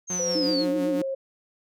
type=linear sweep; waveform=sine; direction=down; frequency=6480 to 4128 Hz; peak=-26 dBFS; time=0.07-0.66 s; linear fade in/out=50 ms
type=tone with tremolo; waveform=sawtooth; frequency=180.8 Hz; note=F#3; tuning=40 cents flat; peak=-27 dBFS; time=0.1-1.02 s; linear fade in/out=2 ms; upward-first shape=triangle; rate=5.8 Hz; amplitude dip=50%
type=tone with pitch glide; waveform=sine; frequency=515 to 537.5 Hz; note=C5 to C5; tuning=-28 to +47 cents; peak=-26 dBFS; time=0.19-1.15 s; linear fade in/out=10 ms; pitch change=+75 cents; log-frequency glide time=0.45-0.7 s
type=tone with vibrato; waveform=sine; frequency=297.4 Hz; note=D4; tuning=22 cents sharp; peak=-24 dBFS; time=0.35-1.02 s; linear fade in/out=5 ms; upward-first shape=triangle; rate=7.9 Hz; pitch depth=120 cents each way
effects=none